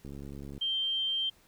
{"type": "click train", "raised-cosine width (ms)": 3, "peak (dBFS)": -31, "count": 38, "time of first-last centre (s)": [0.05, 0.579], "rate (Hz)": 70}
{"type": "tone", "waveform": "sine", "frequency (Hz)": 3148, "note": "G7", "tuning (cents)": 7, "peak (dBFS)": -28, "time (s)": [0.61, 1.3], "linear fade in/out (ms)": 10}
{"effects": ["pink hiss -63 dBFS RMS until 1.47 s"]}